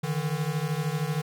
square beating tone pair, 146.83 / 159.83 Hz, D3 / D#3, 0 / +47 cents, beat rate 13 Hz, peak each -30 / -30 dBFS, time 0.03-1.22 s, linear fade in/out 10 ms, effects none

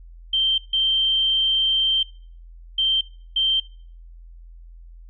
sine tone bursts at uneven times, 3136 Hz, G7, in tune, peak -17 dBFS, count 4, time 0.33-0.58 / 0.73-2.03 / 2.78-3.01 / 3.36-3.6 s, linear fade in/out 5 ms, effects noise-tail reverb RT60 0.5 s tail -22 dB re dry + added 42 Hz sine -40 dBFS peak until 5.09 s

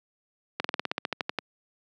slowing click train, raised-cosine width 0.3 ms, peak -11 dBFS, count 13, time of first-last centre 0.6-1.387 s, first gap 44 ms, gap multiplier 1.07, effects high-pass 200 Hz 12 dB/octave

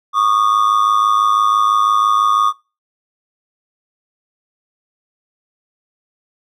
triangle ring-modulated tone, 1168 Hz, D6, 10 cents flat, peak -6 dBFS, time 0.13-2.53 s, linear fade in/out 50 ms, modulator 53 Hz, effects noise-tail reverb RT60 0.3 s tail -21 dB re dry

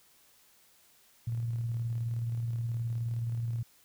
sine tone with tremolo, 116.54 Hz, A#2, in tune, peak -29 dBFS, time 1.27-3.63 s, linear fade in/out 5 ms, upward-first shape square, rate 19 Hz, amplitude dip 25%, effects white hiss -63 dBFS RMS until 3.84 s

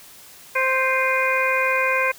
harmonic tone with a mistuned harmonic, 523.3 Hz, C5, in tune, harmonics 1 / 2 / 3 / 4 / 5, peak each -24 / -24 / -24 / -24 / -24 dBFS, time 0.55-2.12 s, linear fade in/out 10 ms, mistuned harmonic 5, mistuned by -110 cents, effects white hiss -45 dBFS RMS until 2.18 s

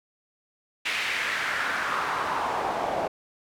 pink noise with band-pass filter sweep, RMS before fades -28 dBFS, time 0.85-3.08 s, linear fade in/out 10 ms, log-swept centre 2500 to 650 Hz, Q 2.4, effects none

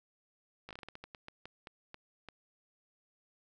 slowing click train, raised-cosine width 0.3 ms, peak -30 dBFS, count 15, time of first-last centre 0.69-2.287 s, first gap 17 ms, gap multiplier 1.26, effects none

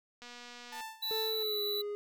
click train, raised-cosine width 0.2 ms, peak -32 dBFS, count 143, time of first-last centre 0.22-0.807 s, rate 242 Hz
sawtooth tone with tremolo, 885 Hz, A5, 10 cents sharp, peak -36 dBFS, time 0.72-1.43 s, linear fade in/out 5 ms, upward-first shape sine, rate 2.7 Hz, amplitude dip 85%
square tone, 3951 Hz, B7, in tune, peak -34 dBFS, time 1.02-1.82 s, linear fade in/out 10 ms
triangle tone with pitch glide, 440 to 412.9 Hz, A4 to G#4, 0 to -10 cents, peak -33 dBFS, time 1.11-1.95 s, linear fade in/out 0 ms, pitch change -110 cents, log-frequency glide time 1.35-1.61 s
effects none

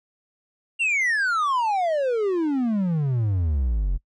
triangle exponential sweep, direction down, 2820 to 41.2 Hz, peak -18 dBFS, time 0.79-3.98 s, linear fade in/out 20 ms, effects noise-tail reverb RT60 0.1 s tail -23 dB re dry + resampled to 22050 Hz

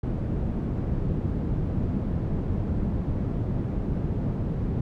white low-pass noise, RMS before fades -27 dBFS, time 0.03-4.81 s, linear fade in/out 5 ms, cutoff 180 Hz, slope 12 dB/octave, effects none

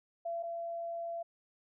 sine tone pair in turn, 677 / 677 Hz, E5 / E5, +46 / +46 cents, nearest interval unison, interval 0 cents, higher neither, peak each -34 / -36 dBFS, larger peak first, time 0.25-0.43 / 0.43-1.23 s, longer second, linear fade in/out 10 ms, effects none

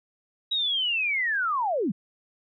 sine linear sweep, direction down, 3867 to 156.5 Hz, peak -23 dBFS, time 0.51-1.92 s, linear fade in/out 10 ms, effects none

